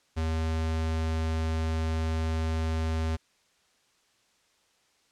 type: tone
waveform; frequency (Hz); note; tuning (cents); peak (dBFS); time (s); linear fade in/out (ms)
square; 80.3; E2; -45; -27; 0.16-3.17; 20
effects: white hiss -67 dBFS RMS until 5.11 s + low-pass 7000 Hz 12 dB/octave